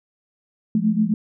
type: tone cluster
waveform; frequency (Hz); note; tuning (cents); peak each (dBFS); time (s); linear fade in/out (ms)
sine; 172.3 / 212.7 / 220.3; F3 / G#3 / A3; -23 / +42 / +2; -25 / -19 / -21; 0.75-1.14; 2
effects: none